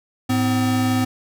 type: tone pair together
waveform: square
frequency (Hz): 106.74 / 254.9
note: G#2 / C4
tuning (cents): +48 / -45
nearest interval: octave + minor third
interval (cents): 1507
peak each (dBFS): -23 / -19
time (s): 0.29-1.05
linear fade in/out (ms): 10
effects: none